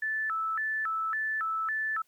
sine tone with vibrato, 1516 Hz, F#6, 42 cents sharp, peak -28 dBFS, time 0.02-2.02 s, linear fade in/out 5 ms, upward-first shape square, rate 1.8 Hz, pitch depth 250 cents each way, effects white hiss -70 dBFS RMS until 2.07 s

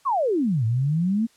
sine exponential two-way sweep, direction down then up, 1174.7 to 108.5 to 235.4 Hz, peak -19 dBFS, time 0.05-1.27 s, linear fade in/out 20 ms, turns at 0.65 s, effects white hiss -59 dBFS RMS until 1.36 s + low-pass 9000 Hz 12 dB/octave

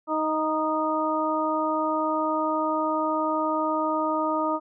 harmonic tone with a mistuned harmonic, 312.1 Hz, D#4, 5 cents sharp, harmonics 1 / 2 / 3 / 4, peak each -28 / -28 / -28 / -28 dBFS, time 0.07-4.6 s, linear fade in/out 50 ms, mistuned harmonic 4, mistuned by -18 cents, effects none

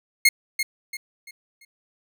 sawtooth tone with echo, 2149 Hz, C7, 46 cents sharp, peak -9 dBFS, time 0.25-0.29 s, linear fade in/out 5 ms, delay 340 ms, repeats 4, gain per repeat -9 dB, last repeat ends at 1.65 s, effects none

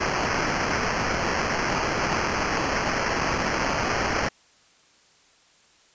violet noise with sample-and-hold, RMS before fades -25 dBFS, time 0-4.29 s, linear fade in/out 10 ms, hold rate 3675 Hz, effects white hiss -58 dBFS RMS until 5.94 s + resampled to 16000 Hz

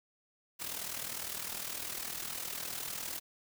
white noise with amplitude modulation, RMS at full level -37 dBFS, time 0.59-3.2 s, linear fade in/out 20 ms, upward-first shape sine, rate 39.8 Hz, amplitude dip 65%, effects none

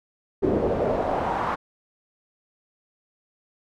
brown noise with band-pass filter sweep, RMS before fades -24 dBFS, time 0.42-1.56 s, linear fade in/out 20 ms, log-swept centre 380 to 1100 Hz, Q 2.6, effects none

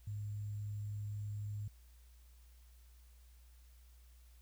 sine tone with sample-and-hold, 103.83 Hz, G#2, in tune, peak -39 dBFS, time 0.07-1.68 s, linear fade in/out 5 ms, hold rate 7350 Hz, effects added 60 Hz sine -58 dBFS peak until 4.41 s + white hiss -71 dBFS RMS until 4.41 s

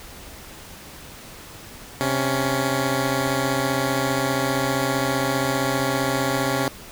10% pulse tone pair together, 132.2 / 279.6 Hz, C3 / C#4, +18 / +15 cents, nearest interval octave + minor second, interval 1297 cents, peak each -15 dBFS, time 2.01-6.68 s, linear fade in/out 0 ms, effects pink hiss -41 dBFS RMS until 6.91 s

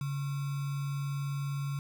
sine tone with sample-and-hold, 140.5 Hz, C#3, 24 cents sharp, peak -31 dBFS, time 0.01-1.79 s, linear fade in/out 2 ms, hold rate 1225 Hz, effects none

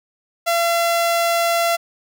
sawtooth tone, 680 Hz, F5, 46 cents flat, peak -12 dBFS, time 0.46-1.77 s, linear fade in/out 20 ms, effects none

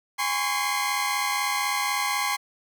sawtooth tone cluster, 819 / 1026 / 1110 / 2088 Hz, G#5 / C6 / C#6 / C7, -24 / -34 / +2 / -4 cents, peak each -26 dBFS, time 0.18-2.37 s, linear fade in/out 20 ms, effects none

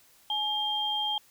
sine tone pair together, 846 / 3194 Hz, G#5 / G7, +32 / +32 cents, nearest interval octave + major seventh, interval 2300 cents, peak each -32 / -28 dBFS, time 0.3-1.18 s, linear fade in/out 2 ms, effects white hiss -60 dBFS RMS until 1.3 s

